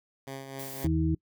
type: tone with tremolo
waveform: 10% pulse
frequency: 135.3 Hz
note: C#3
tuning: 42 cents flat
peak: -28 dBFS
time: 0.27-0.87 s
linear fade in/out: 2 ms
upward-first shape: triangle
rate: 3.9 Hz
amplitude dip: 55%
type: noise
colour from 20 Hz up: blue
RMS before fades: -42 dBFS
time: 0.59-0.85 s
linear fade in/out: 5 ms
type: harmonic tone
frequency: 80.1 Hz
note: E2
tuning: 49 cents flat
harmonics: 1 / 2 / 4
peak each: -28 / -28 / -28 dBFS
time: 0.84-1.15 s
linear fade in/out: 5 ms
effects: noise-tail reverb RT60 0.1 s tail -24 dB re dry